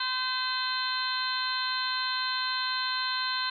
harmonic tone with a mistuned harmonic, 514 Hz, C5, 31 cents flat, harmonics 2 / 3 / 4 / 5 / 6 / 7 / 8, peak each -33 / -33 / -42 / -41 / -39 / -38 / -32 dBFS, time 0-3.5 s, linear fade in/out 5 ms, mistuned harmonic 4, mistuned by -25 cents, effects none

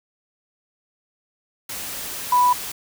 sine tone in noise, 987.8 Hz, B5, in tune, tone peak -13 dBFS, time 2.32-2.53 s, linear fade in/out 5 ms, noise white, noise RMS -31 dBFS, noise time 1.69-2.72 s, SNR +15 dB, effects none

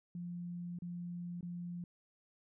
sine tone with dropouts, 174.61 Hz, F3, in tune, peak -40 dBFS, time 0.15-1.84 s, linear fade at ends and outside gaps 2 ms, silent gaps 0.788-0.821 / 1.409-1.428 s, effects none

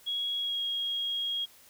sine tone with pitch glide, 3322 to 3278 Hz, G#7 to G#7, 0 to -23 cents, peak -29 dBFS, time 0.06-1.46 s, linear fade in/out 20 ms, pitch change -23 cents, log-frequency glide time 0.39-0.63 s, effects white hiss -57 dBFS RMS until 1.69 s

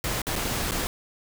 pink noise with dropouts, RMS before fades -28 dBFS, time 0.04-0.87 s, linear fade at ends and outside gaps 1 ms, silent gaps 0.218-0.268 / 0.356-0.361 / 0.71-0.718 s, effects none

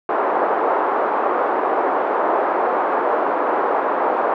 white band-pass noise, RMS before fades -19 dBFS, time 0.09-4.34 s, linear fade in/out 2 ms, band 350 to 1100 Hz, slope 24 dB/octave, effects none

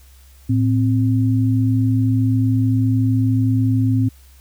sine tone pair together, 110.8 / 261.4 Hz, A2 / C4, +13 / -1 cents, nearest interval octave + minor third, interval 1486 cents, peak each -15 / -18 dBFS, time 0.49-4.09 s, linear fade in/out 10 ms, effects added 66 Hz sine -44 dBFS peak until 4.4 s + white hiss -53 dBFS RMS until 4.4 s

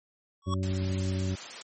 square tone with exponential growth, 1116 Hz, C#6, 11 cents sharp, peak -28 dBFS, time 0.42-0.54 s, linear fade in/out 2 ms, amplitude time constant 26 ms
harmonic tone, 94.3 Hz, F#2, 33 cents sharp, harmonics 1 / 2 / 3 / 4 / 6, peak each -28 / -34 / -38 / -40 / -44 dBFS, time 0.46-1.36 s, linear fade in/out 20 ms
white high-pass noise, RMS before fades -41 dBFS, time 0.63-1.62 s, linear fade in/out 0 ms, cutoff 230 Hz, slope 12 dB/octave
effects MP3 32 kbps

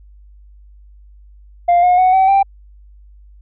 sine tone with pitch steps, 698.5 / 719.4 / 740.9 / 763 / 785.9 Hz, F5 / F#5 / F#5 / G5 / G5, 0 / -49 / +2 / -47 / +4 cents, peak -6 dBFS, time 1.68-2.43 s, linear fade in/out 10 ms, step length 150 ms, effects tanh soft clip ceiling -7 dBFS + added 50 Hz sine -40 dBFS peak until 3.41 s

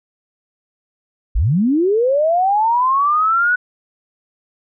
sine linear sweep, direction up, 36.98 to 1488 Hz, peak -12 dBFS, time 1.35-3.56 s, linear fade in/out 10 ms, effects none

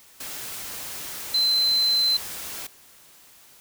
sine tone in noise, 4073 Hz, C8, 47 cents flat, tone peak -18 dBFS, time 1.34-2.17 s, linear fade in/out 5 ms, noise white, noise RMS -35 dBFS, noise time 0.2-2.67 s, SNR +14 dB, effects white hiss -52 dBFS RMS until 3.6 s

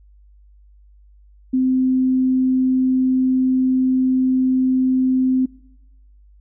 sine tone, 258.6 Hz, C4, 20 cents flat, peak -14 dBFS, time 1.53-5.46 s, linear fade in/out 10 ms, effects noise-tail reverb RT60 1.0 s tail -24 dB re dry + added 50 Hz sine -46 dBFS peak until 6.4 s

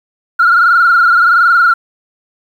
sine tone with frequency modulation, 1396.9 Hz, F6, in tune, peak -4 dBFS, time 0.39-1.74 s, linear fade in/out 10 ms, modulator 21.4 Hz, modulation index 2.7, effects tanh soft clip ceiling -2 dBFS + 7-bit

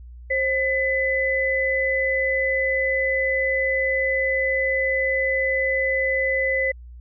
sine tone pair together, 531.6 / 2007 Hz, C5 / B6, +27 / +27 cents, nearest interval octave + major seventh, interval 2300 cents, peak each -23 / -21 dBFS, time 0.3-6.72 s, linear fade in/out 10 ms, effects added 60 Hz sine -38 dBFS peak until 7 s

